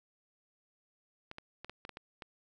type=clicks; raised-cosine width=0.3 ms; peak=-28 dBFS; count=8; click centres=1.314 / 1.384 / 1.646 / 1.696 / 1.851 / 1.893 / 1.971 / 2.222 s; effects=none